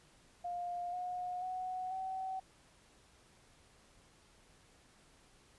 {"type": "tone with pitch steps", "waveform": "sine", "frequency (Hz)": [705, 722.3, 740.1, 758.2], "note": ["F5", "F#5", "F#5", "F#5"], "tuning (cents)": [16, -42, 0, 42], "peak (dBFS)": -37, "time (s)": [0.44, 2.4], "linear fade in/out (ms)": 10, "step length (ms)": 490, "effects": ["pink hiss -65 dBFS RMS until 5.58 s", "resampled to 24000 Hz"]}